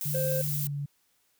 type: noise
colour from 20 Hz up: violet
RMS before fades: -33 dBFS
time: 0.01-0.67 s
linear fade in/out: 0 ms
type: tone with pitch glide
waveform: sine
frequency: 146.83 to 142.81 Hz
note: D3 to D3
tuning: 0 to -48 cents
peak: -30 dBFS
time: 0.05-0.86 s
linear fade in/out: 10 ms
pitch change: -48 cents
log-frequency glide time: 0.45-0.74 s
type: tone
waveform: triangle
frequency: 523.3 Hz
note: C5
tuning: in tune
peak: -26 dBFS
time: 0.14-0.42 s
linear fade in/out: 10 ms
effects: white hiss -70 dBFS RMS until 1.39 s